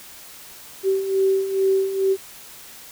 sine beating tone pair, 383.8 / 386.1 Hz, G4 / G4, -37 / -26 cents, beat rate 2.3 Hz, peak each -24 / -18 dBFS, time 0.83-2.17 s, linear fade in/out 50 ms, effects white hiss -42 dBFS RMS until 2.91 s

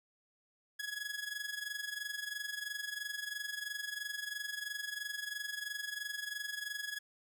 sawtooth tone with amplitude modulation, 1678 Hz, G#6, 17 cents sharp, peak -32 dBFS, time 0.79-6.99 s, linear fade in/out 10 ms, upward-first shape sine, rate 23 Hz, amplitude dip 75%, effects none

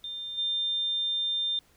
sine tone with level steps, 3600 Hz, A7, 39 cents sharp, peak -34 / -26 dBFS, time 0.04-1.59 s, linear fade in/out 2 ms, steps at 0.37 s, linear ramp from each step 20 ms, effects pink hiss -63 dBFS RMS until 1.76 s

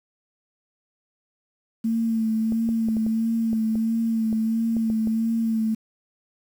sine tone with vibrato, 224.3 Hz, A3, 34 cents sharp, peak -20 dBFS, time 1.84-5.75 s, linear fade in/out 10 ms, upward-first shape sine, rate 1.5 Hz, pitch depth 29 cents each way
clicks, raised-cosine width 2 ms, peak -22 dBFS, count 11, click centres 2.522 / 2.69 / 2.886 / 2.968 / 3.065 / 3.531 / 3.755 / 4.328 / 4.767 / 4.901 / 5.073 s
effects 8-bit

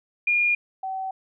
sine tone pair in turn, 2422 / 762.9 Hz, D#7 / G5, -47 / -47 cents, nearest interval octave + minor sixth, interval 2000 cents, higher first, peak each -18 / -27 dBFS, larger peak first, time 0.27-0.55 / 0.83-1.11 s, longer neither, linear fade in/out 5 ms, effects none

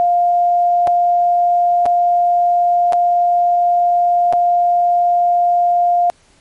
sine tone with dropouts, 702 Hz, F5, 9 cents sharp, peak -10 dBFS, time 0-6.1 s, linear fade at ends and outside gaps 0 ms, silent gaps 0.872-0.876 / 1.856-1.862 / 2.924-2.932 / 4.326-4.334 s, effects pink hiss -52 dBFS RMS until 6.4 s + MP3 48 kbps

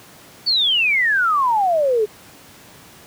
sine exponential sweep, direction down, 4586 to 409.1 Hz, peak -14 dBFS, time 0.46-2.06 s, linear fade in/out 20 ms, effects pink hiss -44 dBFS RMS until 3.06 s + high-pass 100 Hz 12 dB/octave

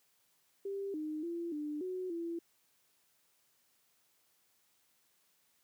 sine tone with pitch steps, 395.2 / 307.5 / 340.2 / 298.2 / 368.7 / 337 Hz, G4 / D#4 / F4 / D4 / F#4 / E4, +14 / -20 / -45 / +27 / -6 / +38 cents, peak -36 dBFS, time 0.65-2.39 s, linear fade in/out 5 ms, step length 290 ms, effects white hiss -73 dBFS RMS until 5.63 s + high-pass 80 Hz 12 dB/octave

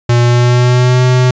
square tone with pitch glide, 120 to 126.55 Hz, B2 to B2, -49 to +43 cents, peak -7 dBFS, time 0.09-1.31 s, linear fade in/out 5 ms, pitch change +92 cents, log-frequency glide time 0.2-1.03 s, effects resampled to 16000 Hz

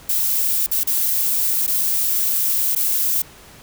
violet noise with dropouts, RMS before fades -19 dBFS, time 0.09-3.22 s, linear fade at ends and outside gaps 5 ms, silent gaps 0.664-0.713 / 0.835-0.871 / 1.666-1.676 / 2.751-2.761 s, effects pink hiss -44 dBFS RMS until 3.62 s

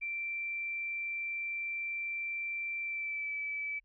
sine tone with pitch glide, 2349 to 2305 Hz, D7 to D7, 0 to -33 cents, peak -34 dBFS, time 0.01-3.8 s, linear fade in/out 20 ms, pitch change -33 cents, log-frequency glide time 2.81-3.34 s, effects added 40 Hz sine -69 dBFS peak until 3.84 s

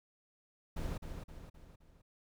brown noise with echo, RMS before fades -38 dBFS, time 0.76-0.98 s, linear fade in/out 10 ms, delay 260 ms, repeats 4, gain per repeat -6 dB, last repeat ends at 2.02 s, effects none

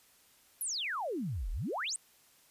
sine exponential two-way sweep, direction down then up, 11970 to 34.65 to 9290 Hz, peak -33 dBFS, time 0.61-1.96 s, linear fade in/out 0 ms, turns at 1.51 s, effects white hiss -64 dBFS RMS until 2.5 s + resampled to 32000 Hz

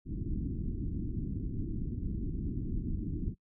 pink low-pass noise, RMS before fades -35 dBFS, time 0.05-3.35 s, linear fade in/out 50 ms, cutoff 330 Hz, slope 48 dB/octave, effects noise-tail reverb RT60 0.1 s tail -23 dB re dry

